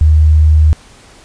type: tone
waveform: sine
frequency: 77.2 Hz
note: D#2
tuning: 13 cents flat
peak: -4 dBFS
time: 0.01-0.73 s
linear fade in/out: 0 ms
effects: pink hiss -41 dBFS RMS until 1.24 s + resampled to 22050 Hz